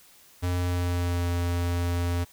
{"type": "tone with pitch glide", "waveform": "square", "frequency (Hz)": [89.1, 87.06], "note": ["F2", "F2"], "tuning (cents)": [35, -5], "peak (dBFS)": -25, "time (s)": [0.42, 2.25], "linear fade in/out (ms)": 20, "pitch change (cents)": -40, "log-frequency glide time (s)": [0.58, 1.28], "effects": ["white hiss -55 dBFS RMS until 2.32 s"]}